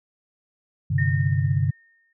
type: chord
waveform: sine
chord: G suspended fourth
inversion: none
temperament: just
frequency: 98 / 130.67 / 147 Hz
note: G2 / C3 / D3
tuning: 0 / -2 / +2 cents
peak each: -23 dBFS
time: 0.9-1.71 s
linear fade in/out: 10 ms
type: tone with exponential decay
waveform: sine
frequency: 1833 Hz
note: A#6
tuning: 30 cents flat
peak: -25 dBFS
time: 0.98-2.13 s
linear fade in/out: 5 ms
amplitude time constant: 250 ms
effects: none